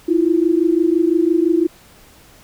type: tone pair together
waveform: sine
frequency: 322.2 / 348.1 Hz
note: E4 / F4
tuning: -39 / -6 cents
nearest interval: minor second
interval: 133 cents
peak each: -15 dBFS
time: 0.08-1.67 s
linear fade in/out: 10 ms
effects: pink hiss -47 dBFS RMS until 2.43 s